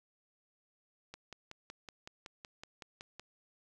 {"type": "click train", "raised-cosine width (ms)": 0.2, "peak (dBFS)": -29, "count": 12, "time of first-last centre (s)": [1.14, 3.196], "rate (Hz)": 5.35, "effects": []}